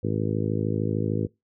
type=harmonic tone; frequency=53.3 Hz; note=G#1; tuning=46 cents sharp; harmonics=2 / 3 / 4 / 5 / 6 / 7 / 8 / 9; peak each=-28 / -30 / -31 / -32 / -33 / -33 / -34 / -35 dBFS; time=0.03-1.27 s; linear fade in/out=10 ms; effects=noise-tail reverb RT60 0.2 s tail -23 dB re dry